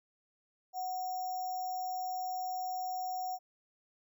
sine tone with sample-and-hold, 740 Hz, F#5, in tune, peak -34 dBFS, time 0.73-3.39 s, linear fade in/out 50 ms, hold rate 6300 Hz, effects none

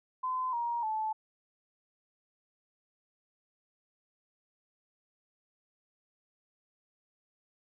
sine tone with pitch steps, 1023 / 943.5 / 870.2 Hz, C6 / A#5 / A5, -39 / +21 / -19 cents, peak -30 dBFS, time 0.23-1.13 s, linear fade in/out 10 ms, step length 300 ms, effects none

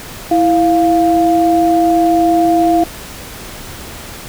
sine tone pair together, 329.6 / 698.5 Hz, E4 / F5, 0 / 0 cents, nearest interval octave + minor second, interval 1300 cents, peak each -11 dBFS, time 0.31-2.84 s, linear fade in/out 5 ms, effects pink hiss -30 dBFS RMS until 4.28 s

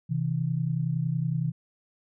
sine tone pair together, 130.81 / 161.61 Hz, C3 / E3, 0 / -34 cents, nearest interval major third, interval 366 cents, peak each -28 / -27 dBFS, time 0.09-1.52 s, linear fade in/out 20 ms, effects none

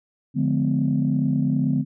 sine chord, D diminished seventh, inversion none, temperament just, 146.83 / 176.2 / 211.4 / 253.7 Hz, D3 / F3 / Ab3 / Cb4, 0 / +16 / +31 / +47 cents, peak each -22 / -27 / -25 / -22 dBFS, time 0.34-1.85 s, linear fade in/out 50 ms, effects tanh soft clip ceiling -10 dBFS

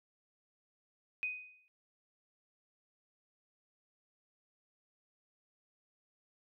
sine tone with exponential decay, 2498 Hz, D#7, 6 cents sharp, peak -31 dBFS, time 1.23-1.68 s, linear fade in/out 0 ms, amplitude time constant 96 ms, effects none

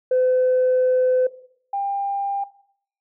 sine tone pair in turn, 509 / 797.3 Hz, C5 / G5, -48 / +29 cents, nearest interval minor sixth, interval 777 cents, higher second, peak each -14 / -21 dBFS, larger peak first, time 0.11-1.27 / 1.73-2.44 s, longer first, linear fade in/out 5 ms, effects noise-tail reverb RT60 0.6 s tail -17 dB re dry + tanh soft clip ceiling -12 dBFS

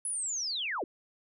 sine linear sweep, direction down, 10430 to 261.6 Hz, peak -31 dBFS, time 0.05-0.84 s, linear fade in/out 2 ms, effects none

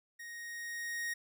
45% pulse tone with level ramp, 1870 Hz, A#6, 5 cents sharp, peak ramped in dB -45 to -34 dBFS, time 0.19-1.14 s, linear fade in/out 10 ms, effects none

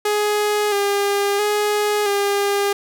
sawtooth tone with pitch steps, 417.9 / 403.1 / 417.3 / 403.1 Hz, G#4 / G4 / G#4 / G4, +11 / +48 / +8 / +48 cents, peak -13 dBFS, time 0.05-2.73 s, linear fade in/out 5 ms, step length 670 ms, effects none

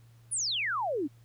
sine exponential sweep, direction down, 10380 to 261.6 Hz, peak -28 dBFS, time 0.31-1.08 s, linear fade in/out 20 ms, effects added 116 Hz sine -54 dBFS peak until 1.24 s + pink hiss -67 dBFS RMS until 1.24 s

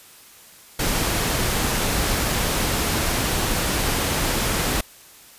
pink noise, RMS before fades -22 dBFS, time 0.79-4.81 s, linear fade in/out 5 ms, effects white hiss -47 dBFS RMS until 5.38 s + resampled to 32000 Hz

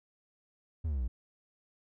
triangle exponential sweep, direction down, 85.1 to 55.6 Hz, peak -28 dBFS, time 0.84-1.08 s, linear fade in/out 10 ms, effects none

